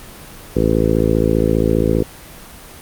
harmonic tone, 55 Hz, A1, in tune, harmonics 1 / 2 / 3 / 4 / 5 / 6 / 7 / 8 / 9, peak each -21 / -21 / -21 / -21 / -21 / -21 / -21 / -21 / -21 dBFS, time 0.55-2.04 s, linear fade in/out 20 ms, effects pink hiss -37 dBFS RMS until 2.81 s + Opus 24 kbps

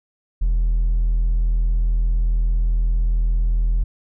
sine tone with hard clipping, 41.2 Hz, E1, in tune, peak -16 dBFS, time 0.41-3.84 s, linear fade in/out 10 ms, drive 2 dB, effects none

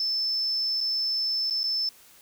sine tone with dropouts, 5274 Hz, E8, in tune, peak -24 dBFS, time 0-1.89 s, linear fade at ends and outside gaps 2 ms, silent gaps 0.806-0.81 / 1.5-1.507 / 1.633-1.639 s, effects white hiss -54 dBFS RMS until 2.21 s

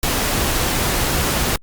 pink noise, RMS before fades -19 dBFS, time 0.03-1.56 s, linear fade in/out 2 ms, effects Opus 48 kbps

